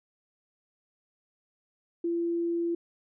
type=tone; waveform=sine; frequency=339.9 Hz; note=F4; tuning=47 cents flat; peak=-26 dBFS; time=2.04-2.75 s; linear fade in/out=5 ms; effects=none